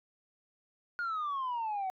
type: exponential sweep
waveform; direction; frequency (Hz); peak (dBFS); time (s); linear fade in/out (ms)
sine; down; 1444 to 740; -30; 0.99-1.9; 0
effects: tanh soft clip ceiling -30 dBFS